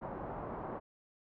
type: low-pass noise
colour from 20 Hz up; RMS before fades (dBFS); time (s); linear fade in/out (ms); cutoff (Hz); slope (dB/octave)
white; -42; 0.01-0.8; 20; 1000; 24
effects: none